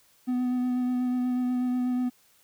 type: tone with vibrato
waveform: triangle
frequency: 249.7 Hz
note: B3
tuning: 19 cents sharp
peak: -22 dBFS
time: 0.27-2.1 s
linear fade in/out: 20 ms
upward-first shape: sine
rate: 8.2 Hz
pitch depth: 15 cents each way
effects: white hiss -62 dBFS RMS until 2.43 s